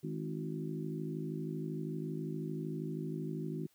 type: harmonic tone with a mistuned harmonic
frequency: 52.7 Hz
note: G#1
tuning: 26 cents sharp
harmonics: 3 / 4 / 5 / 6 / 7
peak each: -39 / -44 / -44 / -45 / -44 dBFS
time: 0.03-3.67 s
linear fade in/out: 10 ms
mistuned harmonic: 6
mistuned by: +33 cents
effects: white hiss -71 dBFS RMS until 3.74 s